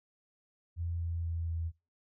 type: tone with pitch steps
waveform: sine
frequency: 85 / 84.22 / 83.44 / 82.68 Hz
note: F2 / E2 / E2 / E2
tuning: -46 / +38 / +22 / +6 cents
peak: -32 dBFS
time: 0.76-1.72 s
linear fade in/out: 50 ms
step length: 240 ms
effects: noise-tail reverb RT60 0.3 s tail -25 dB re dry